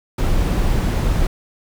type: noise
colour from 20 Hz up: brown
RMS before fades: -17 dBFS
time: 0.18-1.27 s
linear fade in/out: 5 ms
effects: none